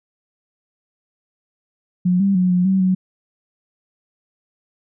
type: tone with pitch steps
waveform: sine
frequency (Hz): 180.2 / 197 / 182.4 / 179.6 / 191 / 185.8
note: F#3 / G3 / F#3 / F3 / G3 / F#3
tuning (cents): -45 / +9 / -24 / +49 / -45 / +7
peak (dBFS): -13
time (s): 2.05-2.95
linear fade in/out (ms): 10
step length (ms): 150
effects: none